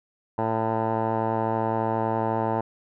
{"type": "tone with low-pass filter", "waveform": "10% pulse", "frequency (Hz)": 111.9, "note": "A2", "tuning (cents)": 30, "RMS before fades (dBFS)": -25, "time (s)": [0.38, 2.61], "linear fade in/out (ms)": 5, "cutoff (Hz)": 960, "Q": 7.8, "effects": []}